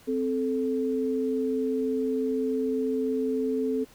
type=tone pair together; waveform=sine; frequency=260.6 / 437.1 Hz; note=C4 / A4; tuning=-7 / -11 cents; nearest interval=major sixth; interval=896 cents; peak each=-27 dBFS; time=0.07-3.85 s; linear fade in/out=20 ms; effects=pink hiss -55 dBFS RMS until 3.94 s